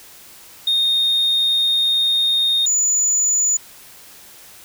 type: tone pair in turn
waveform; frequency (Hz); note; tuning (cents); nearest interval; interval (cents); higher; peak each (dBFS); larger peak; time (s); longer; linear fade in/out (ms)
sine; 3689 / 6964; A#7 / A8; -19 / -19; major seventh; 1100; second; -12; neither; 0.67-2.66 / 2.66-3.57; first; 5
effects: tanh soft clip ceiling -13 dBFS + white hiss -43 dBFS RMS until 4.64 s